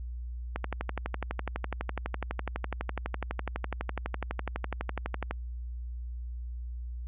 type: click train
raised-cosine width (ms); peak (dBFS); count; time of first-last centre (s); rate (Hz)
0.5; -17; 58; 0.56-5.31; 12
effects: added 60 Hz sine -35 dBFS peak until 7.07 s + resampled to 8000 Hz